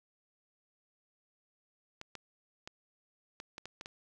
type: clicks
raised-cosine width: 0.2 ms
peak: -26 dBFS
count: 8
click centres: 2.014 / 2.153 / 2.675 / 3.401 / 3.581 / 3.656 / 3.811 / 3.859 s
effects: none